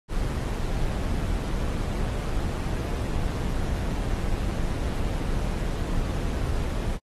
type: noise with amplitude modulation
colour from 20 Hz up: brown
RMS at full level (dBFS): -25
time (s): 0.08-6.99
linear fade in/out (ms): 50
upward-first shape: sine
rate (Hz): 151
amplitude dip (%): 40
effects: AAC 32 kbps